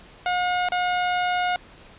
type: tone with dropouts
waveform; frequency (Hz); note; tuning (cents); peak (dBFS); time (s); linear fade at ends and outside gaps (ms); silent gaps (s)
sawtooth; 720; F#5; -47; -17; 0.26-1.56; 1; 0.687-0.72
effects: pink hiss -48 dBFS RMS until 1.98 s + resampled to 8000 Hz